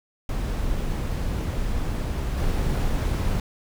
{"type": "noise with level steps", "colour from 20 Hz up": "brown", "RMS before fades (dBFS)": [-26, -23], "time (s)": [0.29, 3.4], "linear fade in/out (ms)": 2, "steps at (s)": 2.37, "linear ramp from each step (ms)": 10, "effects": []}